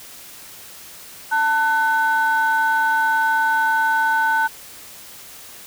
sine tone pair together, 890.8 / 1500 Hz, A5 / F#6, +21 / +23 cents, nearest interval major sixth, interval 902 cents, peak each -17 dBFS, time 1.31-4.48 s, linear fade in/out 20 ms, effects tanh soft clip ceiling -10 dBFS + white hiss -40 dBFS RMS until 5.66 s

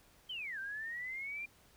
sine linear two-way sweep, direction down then up, 3167 to 1546 to 2405 Hz, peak -39 dBFS, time 0.29-1.46 s, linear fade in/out 10 ms, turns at 0.59 s, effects pink hiss -65 dBFS RMS until 1.76 s

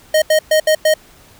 square tone bursts at uneven times, 622.3 Hz, D#5, in tune, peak -10 dBFS, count 5, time 0.14-0.22 / 0.3-0.39 / 0.51-0.6 / 0.67-0.75 / 0.85-0.94 s, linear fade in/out 5 ms, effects pink hiss -46 dBFS RMS until 1.39 s

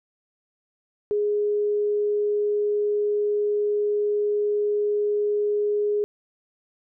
sine tone, 415.3 Hz, G#4, in tune, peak -20 dBFS, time 1.11-6.04 s, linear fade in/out 0 ms, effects none

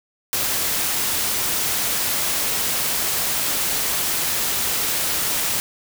white noise, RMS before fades -22 dBFS, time 0.33-5.6 s, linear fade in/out 0 ms, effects none

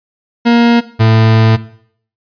40% pulse tone pair in turn, 235.5 / 111.33 Hz, A#3 / A2, +18 / +21 cents, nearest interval octave + minor second, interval 1297 cents, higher first, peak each -5 dBFS, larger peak neither, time 0.45-0.81 / 0.99-1.57 s, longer second, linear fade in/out 20 ms, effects noise-tail reverb RT60 0.6 s tail -17 dB re dry + resampled to 11025 Hz

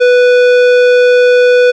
sine tone with tanh clipping, 493.9 Hz, B4, in tune, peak -6 dBFS, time 0-1.72 s, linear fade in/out 20 ms, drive 15 dB, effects none

